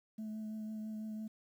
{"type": "tone with vibrato", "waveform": "sine", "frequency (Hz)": 216.6, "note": "A3", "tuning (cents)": -27, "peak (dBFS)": -37, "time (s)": [0.18, 1.28], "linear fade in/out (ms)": 10, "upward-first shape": "triangle", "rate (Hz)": 6, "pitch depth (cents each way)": 18, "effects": ["tanh soft clip ceiling -38 dBFS", "11-bit"]}